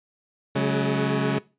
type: chord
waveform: 20% pulse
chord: C# suspended fourth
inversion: none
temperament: equal with one note detuned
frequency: 138.59 / 185 / 212 Hz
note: C#3 / F#3 / G#3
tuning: 0 / 0 / +36 cents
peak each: -19 / -23 / -21 dBFS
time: 0.55-1.39 s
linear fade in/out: 10 ms
effects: noise-tail reverb RT60 0.3 s tail -21 dB re dry + resampled to 8000 Hz